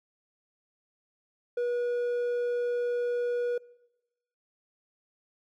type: tone with hard clipping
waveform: sine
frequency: 483.7 Hz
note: B4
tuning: 36 cents flat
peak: -27 dBFS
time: 1.57-3.58 s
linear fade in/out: 5 ms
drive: 3 dB
effects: noise-tail reverb RT60 1.0 s tail -23 dB re dry + MP3 64 kbps